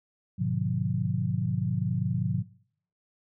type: chord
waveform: sine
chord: G# diminished seventh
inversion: none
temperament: just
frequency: 103.83 / 124.59 / 149.51 / 179.41 Hz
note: G#2 / B2 / D3 / F3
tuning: 0 / +16 / +31 / +47 cents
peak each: -32 / -30 / -32 / -29 dBFS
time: 0.38-2.43 s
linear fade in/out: 20 ms
effects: noise-tail reverb RT60 0.6 s tail -21 dB re dry